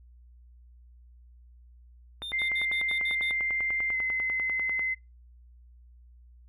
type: click train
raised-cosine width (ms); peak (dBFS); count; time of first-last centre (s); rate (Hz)
0.5; -25; 27; 2.22-4.794; 10.1
type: tone bursts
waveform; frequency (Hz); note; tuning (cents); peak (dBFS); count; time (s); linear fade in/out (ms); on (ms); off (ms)
triangle; 3617; A7; +47; -33; 7; 2.22-3.316; 5; 100; 66
type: tone with pitch glide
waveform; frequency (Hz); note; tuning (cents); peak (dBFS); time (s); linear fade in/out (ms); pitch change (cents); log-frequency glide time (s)
sine; 2093 to 2053; C7 to C7; 0 to -33; -26; 2.32-4.95; 20; -33; 3.91-3.96
effects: noise-tail reverb RT60 0.2 s tail -23 dB re dry + added 60 Hz sine -51 dBFS peak until 6.48 s